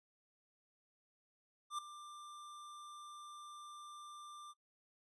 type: tone with ADSR envelope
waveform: square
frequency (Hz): 1187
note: D6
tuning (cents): +18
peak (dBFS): -37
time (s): 1.7-4.54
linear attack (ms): 84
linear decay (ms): 5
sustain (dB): -14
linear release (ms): 36
effects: noise-tail reverb RT60 0.1 s tail -25 dB re dry + resampled to 24000 Hz